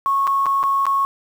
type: tone with dropouts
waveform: sine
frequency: 1099 Hz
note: C#6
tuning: 15 cents flat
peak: -15 dBFS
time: 0.06-1.05 s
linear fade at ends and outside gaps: 0 ms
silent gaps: 0.27-0.275 / 0.458-0.465 / 0.63-0.637 / 0.855-0.866 s
effects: 7-bit